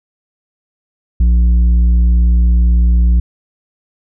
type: tone with tanh clipping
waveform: sine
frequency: 59 Hz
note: A#1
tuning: 22 cents sharp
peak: -8 dBFS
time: 1.2-3.2 s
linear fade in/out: 5 ms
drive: 6 dB
effects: none